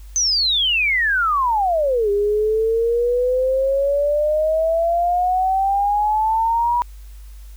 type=exponential two-way sweep; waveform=sine; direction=down then up; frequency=6272 to 402.4 to 972 Hz; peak=-15 dBFS; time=0.16-6.82 s; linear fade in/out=0 ms; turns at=2.1 s; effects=added 50 Hz sine -35 dBFS peak until 7.56 s + white hiss -53 dBFS RMS until 7.56 s